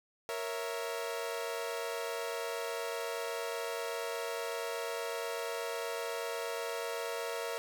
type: chord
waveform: sawtooth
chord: A# diminished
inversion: none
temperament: equal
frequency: 466.2 / 554.4 / 659.3 Hz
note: A#4 / C#5 / E5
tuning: 0 / 0 / 0 cents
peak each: -34 / -38 / -37 dBFS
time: 0.29-7.58 s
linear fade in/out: 0 ms
effects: none